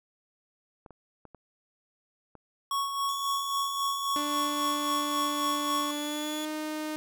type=clicks; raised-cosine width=1 ms; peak=-33 dBFS; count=5; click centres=0.862 / 0.907 / 1.253 / 1.347 / 2.353 s
type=tone with tremolo; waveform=square; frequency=1108.7 Hz; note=C#6; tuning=in tune; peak=-27 dBFS; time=2.71-5.91 s; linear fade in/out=2 ms; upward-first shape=sine; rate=3.7 Hz; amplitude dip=50%
type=tone; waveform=sawtooth; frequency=3411 Hz; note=G#7; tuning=46 cents sharp; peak=-34 dBFS; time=3.09-6.45 s; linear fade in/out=0 ms
type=tone with pitch glide; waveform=sawtooth; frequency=293.7 to 307.6 Hz; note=D4 to D#4; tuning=0 to -20 cents; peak=-28 dBFS; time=4.16-6.96 s; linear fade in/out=0 ms; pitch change=+80 cents; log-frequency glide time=5.98-6.48 s
effects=none